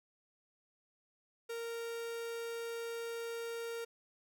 45% pulse tone, 463.7 Hz, A#4, 9 cents flat, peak -39 dBFS, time 1.49-3.85 s, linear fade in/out 10 ms, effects none

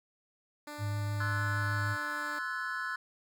10% pulse tone, 295.9 Hz, D4, 13 cents sharp, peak -33 dBFS, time 0.67-2.39 s, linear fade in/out 5 ms
sine tone with vibrato, 103.83 Hz, G#2, in tune, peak -31 dBFS, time 0.78-1.97 s, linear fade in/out 50 ms, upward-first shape square, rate 6.5 Hz, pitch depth 14 cents each way
triangle chord, F# half-diminished seventh, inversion second, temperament equal with one note detuned, 1046.5 / 1318.5 / 1480 / 1718.8 Hz, C6 / E6 / F#6 / A6, 0 / 0 / 0 / -41 cents, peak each -40 / -39 / -35 / -37 dBFS, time 1.2-2.96 s, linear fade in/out 5 ms
effects none

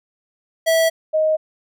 square / sine tone pair in turn, 653 / 625.4 Hz, E5 / D#5, -17 / +9 cents, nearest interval minor second, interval 74 cents, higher first, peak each -14 dBFS, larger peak neither, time 0.66-0.9 / 1.13-1.37 s, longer neither, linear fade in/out 20 ms, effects none

